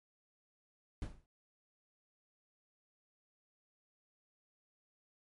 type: noise with exponential decay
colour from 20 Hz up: brown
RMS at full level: -36 dBFS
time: 1.02-1.26 s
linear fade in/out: 1 ms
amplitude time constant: 52 ms
effects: MP3 48 kbps